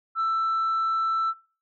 sine tone, 1328 Hz, E6, 12 cents sharp, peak -20 dBFS, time 0.15-1.34 s, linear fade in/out 50 ms, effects noise-tail reverb RT60 0.4 s tail -22 dB re dry + tanh soft clip ceiling -20 dBFS

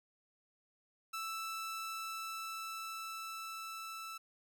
sawtooth tone with level ramp, 1321 Hz, E6, 3 cents sharp, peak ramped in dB -35 to -40 dBFS, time 1.13-4.18 s, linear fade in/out 10 ms, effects none

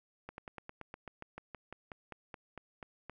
slowing click train, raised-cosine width 0.5 ms, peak -29 dBFS, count 18, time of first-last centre 0.29-3.096 s, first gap 91 ms, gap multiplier 1.07, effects none

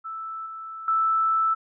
sine tone with level steps, 1318.5 Hz, E6, in tune, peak -31 / -34 / -19 dBFS, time 0.04-1.55 s, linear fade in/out 20 ms, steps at 0.46 / 0.88 s, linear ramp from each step 2 ms, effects none

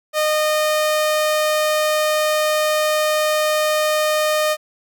sawtooth tone, 613 Hz, D#5, 26 cents flat, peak -12 dBFS, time 0.13-4.57 s, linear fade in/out 50 ms, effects none

